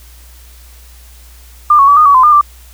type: tone with pitch steps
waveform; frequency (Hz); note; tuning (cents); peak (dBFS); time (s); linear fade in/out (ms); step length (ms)
sine; 1198 / 1107 / 1146 / 1227 / 1133 / 1027 / 1207 / 1176; D6 / C#6 / D6 / D#6 / C#6 / C6 / D6 / D6; +34 / -3 / -43 / -25 / +37 / -33 / +47 / +2; -3; 1.7-2.412; 5; 89
effects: added 60 Hz sine -36 dBFS peak until 2.73 s + white hiss -43 dBFS RMS until 2.73 s